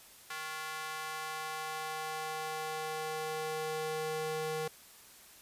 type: tone with high-pass filter sweep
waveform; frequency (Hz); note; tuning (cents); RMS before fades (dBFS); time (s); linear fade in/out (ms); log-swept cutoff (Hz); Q
square; 156.5; D#3; +10; -38; 0.3-4.68; 5; 1300 to 370; 1.5
effects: white hiss -56 dBFS RMS until 5.41 s + resampled to 32000 Hz